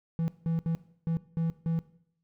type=tone bursts at uneven times; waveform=triangle; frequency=164.81 Hz; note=E3; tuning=in tune; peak=-24 dBFS; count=6; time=0.19-0.28 / 0.46-0.59 / 0.66-0.75 / 1.07-1.17 / 1.37-1.5 / 1.66-1.79 s; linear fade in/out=0 ms; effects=noise-tail reverb RT60 0.7 s tail -18 dB re dry